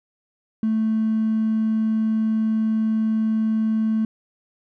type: tone with hard clipping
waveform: triangle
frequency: 220 Hz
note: A3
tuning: in tune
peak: -18 dBFS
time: 0.63-4.05 s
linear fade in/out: 2 ms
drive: 3 dB
effects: none